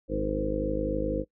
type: harmonic tone with a mistuned harmonic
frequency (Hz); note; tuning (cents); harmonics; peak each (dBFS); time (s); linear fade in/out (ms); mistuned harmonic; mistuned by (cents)
51.91; G#1; 0; 1 / 2 / 3 / 4 / 5 / 6 / 7 / 8 / 9 / 10; -33 / -40 / -39 / -37 / -40 / -32 / -43 / -40 / -34 / -32; 0.08-1.25; 50; 9; +16
effects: noise-tail reverb RT60 0.1 s tail -21 dB re dry